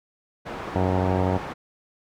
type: low-pass noise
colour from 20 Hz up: white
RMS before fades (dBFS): -34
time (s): 0.45-1.54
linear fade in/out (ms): 20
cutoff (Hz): 1100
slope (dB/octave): 12
type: harmonic tone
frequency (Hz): 92.7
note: F#2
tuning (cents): +4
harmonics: 1 / 2 / 3 / 4 / 5 / 6 / 7 / 8 / 9 / 10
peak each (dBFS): -24 / -27 / -29 / -30 / -31 / -32 / -32 / -33 / -34 / -34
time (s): 0.75-1.38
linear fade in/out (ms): 10
effects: none